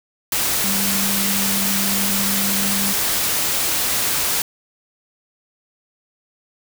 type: tone in noise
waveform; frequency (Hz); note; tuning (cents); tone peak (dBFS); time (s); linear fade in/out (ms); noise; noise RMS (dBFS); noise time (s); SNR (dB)
sine; 197.4; G3; +12; -24; 0.64-2.93; 2; white; -20; 0.32-4.42; -7
effects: none